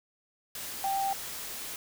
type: tone in noise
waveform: sine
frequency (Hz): 784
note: G5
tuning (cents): 0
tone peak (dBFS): -27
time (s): 0.84-1.13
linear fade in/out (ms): 2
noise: white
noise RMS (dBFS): -39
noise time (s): 0.55-1.76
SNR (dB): +9
effects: none